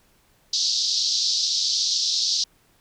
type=band-pass noise; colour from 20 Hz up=pink; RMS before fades=-23 dBFS; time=0.53-2.44 s; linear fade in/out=5 ms; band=3900 to 5800 Hz; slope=48 dB/octave; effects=pink hiss -61 dBFS RMS until 2.8 s